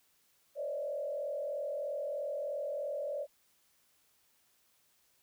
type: tone with frequency modulation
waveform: sine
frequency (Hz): 580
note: D5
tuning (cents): -22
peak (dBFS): -34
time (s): 0.55-3.27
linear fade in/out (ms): 50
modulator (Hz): 43.1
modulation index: 1.1
effects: white hiss -71 dBFS RMS until 5.22 s